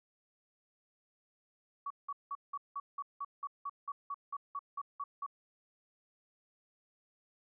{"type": "tone bursts", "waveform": "sine", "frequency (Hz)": 1129, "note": "C#6", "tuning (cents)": 31, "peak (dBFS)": -36, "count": 16, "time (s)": [1.86, 5.264], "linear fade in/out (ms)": 5, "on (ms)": 44, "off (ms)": 180, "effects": []}